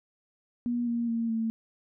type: tone with pitch steps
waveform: sine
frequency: 240.3 / 235.1 / 230 / 225 Hz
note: B3 / A#3 / A#3 / A3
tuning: -47 / +15 / -23 / +39 cents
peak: -26 dBFS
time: 0.66-1.5 s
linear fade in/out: 0 ms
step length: 210 ms
effects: none